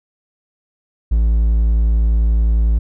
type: tone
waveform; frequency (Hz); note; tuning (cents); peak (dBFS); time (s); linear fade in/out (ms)
triangle; 55.6; A1; +19; -9; 1.11-2.79; 10
effects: none